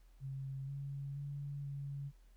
sine tone with pitch steps, 135 / 139.3 / 142.1 / 140.2 Hz, C#3 / C#3 / C#3 / C#3, -45 / +9 / +43 / +20 cents, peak -40 dBFS, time 0.2-2.12 s, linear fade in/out 50 ms, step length 480 ms, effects added 41 Hz sine -59 dBFS peak until 2.36 s + pink hiss -75 dBFS RMS until 2.36 s

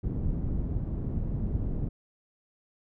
pink low-pass noise, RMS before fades -30 dBFS, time 0.03-1.89 s, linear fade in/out 10 ms, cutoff 210 Hz, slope 12 dB/octave, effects none

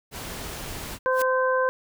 pink noise, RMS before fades -35 dBFS, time 0.11-0.99 s, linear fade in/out 50 ms
harmonic tone, 516 Hz, C5, 24 cents flat, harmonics 1 / 2 / 3, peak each -22 / -25 / -27 dBFS, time 1.06-1.69 s, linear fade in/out 0 ms
white noise with exponential growth, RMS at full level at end -29 dBFS, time 1.1-1.22 s, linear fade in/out 2 ms, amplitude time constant 24 ms
effects none

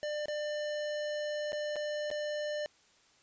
square tone with dropouts, 597 Hz, D5, 28 cents sharp, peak -34 dBFS, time 0.03-2.66 s, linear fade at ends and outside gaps 0 ms, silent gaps 0.257-0.283 / 1.521-1.53 / 1.758-1.764 / 2.103-2.113 s, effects white hiss -65 dBFS RMS until 3.22 s + resampled to 16000 Hz

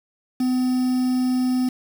triangle tone with quantisation, 253.6 Hz, B3, 46 cents sharp, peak -16 dBFS, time 0.4-1.69 s, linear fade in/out 5 ms, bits 6, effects none

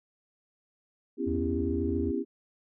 sine chord, C# half-diminished seventh, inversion third, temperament just, 249.5 / 277.2 / 332.6 / 399.1 Hz, B3 / C#4 / E4 / G4, +18 / 0 / +16 / +31 cents, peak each -33 dBFS, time 1.17-2.25 s, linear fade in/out 50 ms
triangle tone with vibrato, 82.41 Hz, E2, in tune, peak -30 dBFS, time 1.26-2.12 s, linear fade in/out 20 ms, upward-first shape sine, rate 13 Hz, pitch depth 160 cents each way
effects none

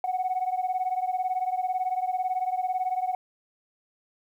sine beating tone pair, 735 / 753 Hz, F#5 / F#5, -12 / +30 cents, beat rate 18 Hz, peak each -26 / -28 dBFS, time 0.04-3.15 s, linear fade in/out 2 ms, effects tanh soft clip ceiling -20 dBFS + 10-bit

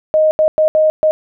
sine tone bursts at uneven times, 622.3 Hz, D#5, in tune, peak -8 dBFS, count 5, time 0.14-0.31 / 0.39-0.48 / 0.58-0.68 / 0.75-0.9 / 1.03-1.11 s, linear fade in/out 0 ms, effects none

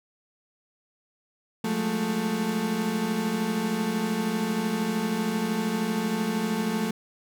35% pulse tone cluster, 178.3 / 208.7 / 221.6 Hz, F3 / G#3 / A3, +36 / +9 / +13 cents, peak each -30 / -31 / -25 dBFS, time 1.64-6.91 s, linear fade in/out 5 ms, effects none

